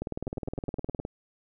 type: two click trains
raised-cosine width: 2 ms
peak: -19 / -22 dBFS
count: 21 / 8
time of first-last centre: 0.02-1.051 / 0.27-0.992 s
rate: 19.4 / 9.69 Hz
effects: none